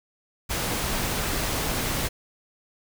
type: noise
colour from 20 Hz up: pink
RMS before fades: -27 dBFS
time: 0.49-2.09 s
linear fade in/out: 20 ms
effects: none